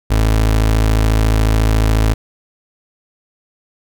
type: tone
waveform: 30% pulse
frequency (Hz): 54.1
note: A1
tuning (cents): -29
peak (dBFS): -8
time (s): 0.1-2.14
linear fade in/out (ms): 10
effects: none